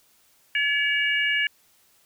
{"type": "harmonic tone", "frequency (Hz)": 569, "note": "C#5", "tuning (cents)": 45, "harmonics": [3, 4, 5], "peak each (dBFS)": [-24, -25, -26], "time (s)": [0.55, 1.47], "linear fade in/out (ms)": 2, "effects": ["white hiss -61 dBFS RMS until 2.05 s"]}